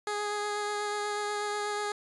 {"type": "tone with vibrato", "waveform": "15% pulse", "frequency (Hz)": 415.3, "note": "G#4", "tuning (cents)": 0, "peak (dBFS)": -24, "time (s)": [0.07, 1.92], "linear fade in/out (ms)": 2, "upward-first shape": "sine", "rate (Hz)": 8.2, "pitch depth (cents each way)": 12, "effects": ["resampled to 24000 Hz"]}